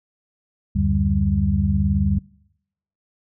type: tone cluster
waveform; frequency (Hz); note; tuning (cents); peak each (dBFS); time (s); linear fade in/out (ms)
sine; 74.2 / 93.1 / 147.2 / 196.5; D2 / F#2 / D3 / G3; +18 / +11 / +4 / +4; -21 / -22 / -26 / -21; 0.75-2.19; 10
effects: noise-tail reverb RT60 0.8 s tail -24 dB re dry